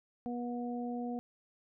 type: harmonic tone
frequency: 241.9 Hz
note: B3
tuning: 36 cents flat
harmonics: 1 / 2 / 3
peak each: -36 / -43 / -43 dBFS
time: 0.26-1.19 s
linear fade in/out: 0 ms
effects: none